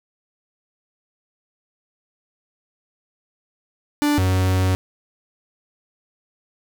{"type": "tone pair in turn", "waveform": "45% pulse", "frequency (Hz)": [293.7, 93.21], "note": ["D4", "F#2"], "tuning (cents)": [0, 13], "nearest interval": "octave + minor sixth", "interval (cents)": 1987, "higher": "first", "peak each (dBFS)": -16, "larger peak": "neither", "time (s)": [[4.02, 4.18], [4.18, 4.75]], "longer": "second", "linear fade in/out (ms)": 0, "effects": []}